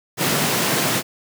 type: high-pass noise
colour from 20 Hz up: pink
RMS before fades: -20 dBFS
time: 0.17-1.03 s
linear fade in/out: 50 ms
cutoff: 120 Hz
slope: 48 dB/octave
effects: none